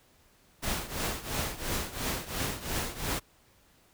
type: noise with tremolo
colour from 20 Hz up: pink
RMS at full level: -30 dBFS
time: 0.62-3.2 s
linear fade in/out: 20 ms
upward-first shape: triangle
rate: 2.9 Hz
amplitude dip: 85%
effects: pink hiss -63 dBFS RMS until 3.93 s